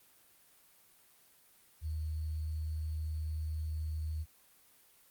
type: tone with sample-and-hold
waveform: sine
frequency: 78.1 Hz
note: D#2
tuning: 7 cents sharp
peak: -34 dBFS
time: 1.81-4.26 s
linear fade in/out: 50 ms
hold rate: 4410 Hz
effects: white hiss -64 dBFS RMS until 5.1 s + Opus 32 kbps